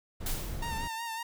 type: noise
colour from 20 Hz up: brown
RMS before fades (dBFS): -36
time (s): 0.2-0.88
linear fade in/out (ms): 10
type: noise with exponential decay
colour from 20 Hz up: white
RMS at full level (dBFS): -34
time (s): 0.26-0.91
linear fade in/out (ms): 2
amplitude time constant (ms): 140
type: tone with vibrato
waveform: sawtooth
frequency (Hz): 914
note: A#5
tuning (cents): -34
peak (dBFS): -31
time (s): 0.62-1.23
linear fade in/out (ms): 5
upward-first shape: sine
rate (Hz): 5.4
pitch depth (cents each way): 44
effects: none